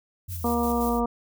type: noise with tremolo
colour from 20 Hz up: violet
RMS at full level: -36 dBFS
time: 0.28-1.01 s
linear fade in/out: 50 ms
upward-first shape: square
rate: 5.7 Hz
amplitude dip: 45%
type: exponential sweep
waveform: sine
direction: down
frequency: 92.5 to 51.91 Hz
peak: -32 dBFS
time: 0.28-1.05 s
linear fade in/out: 10 ms
type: harmonic tone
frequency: 236.8 Hz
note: A#3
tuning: 27 cents sharp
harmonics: 1 / 2 / 3 / 4 / 5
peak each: -25 / -28 / -30 / -31 / -32 dBFS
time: 0.44-1.06 s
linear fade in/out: 5 ms
effects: none